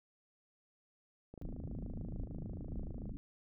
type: click train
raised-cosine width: 2 ms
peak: -36 dBFS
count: 48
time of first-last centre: 1.34-3.094 s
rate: 26.8 Hz
type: low-pass noise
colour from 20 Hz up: pink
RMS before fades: -43 dBFS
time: 1.42-3.17 s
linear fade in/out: 0 ms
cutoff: 290 Hz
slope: 48 dB/octave
effects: none